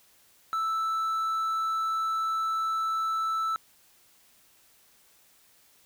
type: tone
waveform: triangle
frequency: 1318.5 Hz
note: E6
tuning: in tune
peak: -24 dBFS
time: 0.53-3.56 s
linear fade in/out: 0 ms
effects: white hiss -61 dBFS RMS until 5.85 s